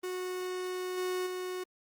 45% pulse tone with level steps, 366.6 Hz, F#4, 16 cents flat, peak -34 / -31 / -35 dBFS, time 0.03-1.64 s, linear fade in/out 10 ms, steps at 0.97 / 1.26 s, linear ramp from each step 10 ms, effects Opus 32 kbps

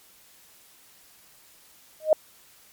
sine tone with exponential growth, 622.3 Hz, D#5, in tune, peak -10 dBFS, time 2-2.13 s, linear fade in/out 2 ms, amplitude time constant 27 ms, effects white hiss -55 dBFS RMS until 2.72 s + MP3 96 kbps

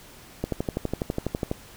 click train, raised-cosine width 2 ms, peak -12 dBFS, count 14, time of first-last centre 0.44-1.514 s, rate 12.1 Hz, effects pink hiss -48 dBFS RMS until 1.76 s

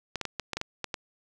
clicks, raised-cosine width 0.2 ms, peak -14 dBFS, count 9, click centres 0.157 / 0.213 / 0.253 / 0.397 / 0.533 / 0.57 / 0.614 / 0.843 / 0.942 s, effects none

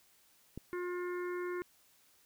click, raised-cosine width 3 ms, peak -29 dBFS, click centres 0.576 s
harmonic tone, 356.2 Hz, F4, 34 cents sharp, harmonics 1 / 3 / 4 / 5 / 6, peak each -36 / -46 / -48 / -50 / -52 dBFS, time 0.73-1.62 s, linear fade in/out 0 ms
effects white hiss -67 dBFS RMS until 2.25 s

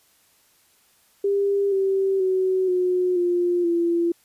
sine tone with pitch steps, 399.5 / 387 / 374.9 / 363.2 / 351.8 / 340.8 Hz, G4 / G4 / F#4 / F#4 / F4 / F4, +33 / -22 / +23 / -32 / +13 / -42 cents, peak -18 dBFS, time 1.24-4.12 s, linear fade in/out 5 ms, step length 480 ms, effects white hiss -60 dBFS RMS until 4.24 s + resampled to 32000 Hz

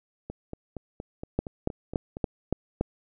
two click trains, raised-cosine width 2 ms, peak -11 / -22 dBFS, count 6 / 9, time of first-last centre 1.39-2.81 / 0.3-2.169 s, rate 3.52 / 4.28 Hz, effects none

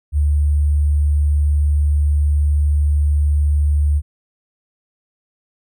sine tone with sample-and-hold, 73.42 Hz, D2, in tune, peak -12 dBFS, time 0.12-4.02 s, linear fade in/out 50 ms, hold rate 8820 Hz, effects none

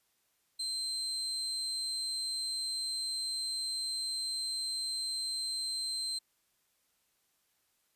35% pulse tone, 4122 Hz, C8, 27 cents flat, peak -32 dBFS, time 0.59-6.19 s, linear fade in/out 10 ms, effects white hiss -75 dBFS RMS until 7.95 s + resampled to 32000 Hz

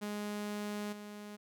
sawtooth tone with level steps, 207.7 Hz, G#3, in tune, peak -33 / -41 dBFS, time 0.01-1.37 s, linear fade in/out 20 ms, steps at 0.92 s, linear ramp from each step 10 ms, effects none

